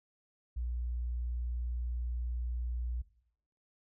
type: tone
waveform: sine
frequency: 60.1 Hz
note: B1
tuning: 46 cents flat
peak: -33 dBFS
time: 0.56-3.02 s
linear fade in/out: 10 ms
effects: noise-tail reverb RT60 0.7 s tail -18 dB re dry